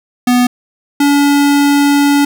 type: tone pair in turn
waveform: square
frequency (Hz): 246.7 / 285.4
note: B3 / D4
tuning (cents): -2 / -49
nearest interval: minor third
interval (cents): 253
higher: second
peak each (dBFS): -8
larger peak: neither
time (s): 0.27-0.47 / 1-2.25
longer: second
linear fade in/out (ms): 5
effects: none